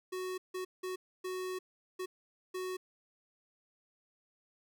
square tone bursts at uneven times, 370 Hz, F#4, in tune, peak -37 dBFS, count 6, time 0.12-0.38 / 0.54-0.65 / 0.83-0.96 / 1.24-1.59 / 1.99-2.06 / 2.54-2.77 s, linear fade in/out 10 ms, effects none

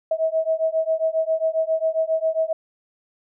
sine beating tone pair, 639 / 646.4 Hz, D#5 / E5, +46 / -34 cents, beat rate 7.4 Hz, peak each -22 dBFS, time 0.11-2.53 s, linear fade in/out 5 ms, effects none

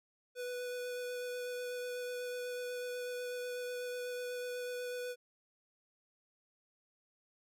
square tone with vibrato, 493.9 Hz, B4, in tune, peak -39 dBFS, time 0.35-5.16 s, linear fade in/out 50 ms, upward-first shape sine, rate 8.1 Hz, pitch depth 9 cents each way, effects none

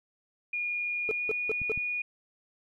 sine tone with pitch glide, 2433 to 2451 Hz, D#7 to D#7, -39 to -27 cents, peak -29 dBFS, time 0.53-2.02 s, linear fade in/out 5 ms, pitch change +12 cents, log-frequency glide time 1.17-1.22 s
triangle tone bursts, 437.6 Hz, A4, 9 cents flat, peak -25 dBFS, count 4, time 1.09-1.718 s, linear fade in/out 0 ms, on 22 ms, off 180 ms
clicks, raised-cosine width 5 ms, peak -28 dBFS, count 2, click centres 1.617 / 1.776 s
effects none

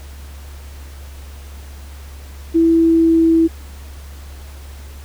sine tone with pitch glide, 329.9 to 327.6 Hz, E4 to E4, +1 to -11 cents, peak -9 dBFS, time 2.54-3.48 s, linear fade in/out 20 ms, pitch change -12 cents, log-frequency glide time 2.71-3.26 s, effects added 70 Hz sine -32 dBFS peak until 5.04 s + pink hiss -43 dBFS RMS until 5.04 s

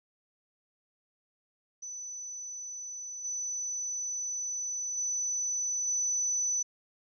sine tone with level steps, 5990 Hz, F#8, 20 cents sharp, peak -38 / -32 / -29 / -27 dBFS, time 1.82-6.63 s, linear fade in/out 10 ms, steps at 3.24 / 4.97 / 5.87 s, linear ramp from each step 10 ms, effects none

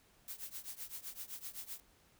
blue noise with tremolo, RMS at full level -43 dBFS, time 0.28-1.8 s, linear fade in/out 0 ms, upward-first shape triangle, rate 7.8 Hz, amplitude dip 95%, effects pink hiss -68 dBFS RMS until 2.19 s

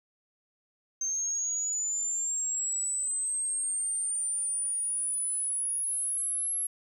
sine linear sweep, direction up, 6290 to 11210 Hz, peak -28 dBFS, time 1.01-6.67 s, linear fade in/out 5 ms, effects 10-bit

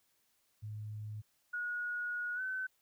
sine tone, 106.5 Hz, G#2, 44 cents sharp, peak -40 dBFS, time 0.62-1.22 s, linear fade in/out 20 ms
sine tone with pitch glide, 1450 to 1522.1 Hz, F#6 to F#6, -35 to +49 cents, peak -35 dBFS, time 1.53-2.67 s, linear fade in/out 10 ms, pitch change +84 cents, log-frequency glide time 2.35-2.41 s
effects white hiss -75 dBFS RMS until 2.81 s

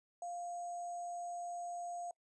sine tone with sample-and-hold, 698.5 Hz, F5, in tune, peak -40 dBFS, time 0.22-2.11 s, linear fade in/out 2 ms, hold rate 7350 Hz, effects noise-tail reverb RT60 0.1 s tail -25 dB re dry + resampled to 24000 Hz

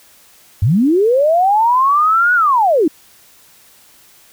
sine linear two-way sweep, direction up then down, 84.7 to 1480 to 277.4 Hz, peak -9 dBFS, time 0.62-2.88 s, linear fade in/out 5 ms, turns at 2.34 s, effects white hiss -47 dBFS RMS until 4.32 s

